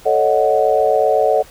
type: chord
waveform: sine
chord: D# half-diminished seventh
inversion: second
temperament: equal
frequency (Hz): 440 / 554.4 / 622.3 / 740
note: A4 / C#5 / D#5 / F#5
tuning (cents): 0 / 0 / 0 / 0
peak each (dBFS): -17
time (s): 0.05-1.43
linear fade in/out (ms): 20
effects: pink hiss -43 dBFS RMS until 1.5 s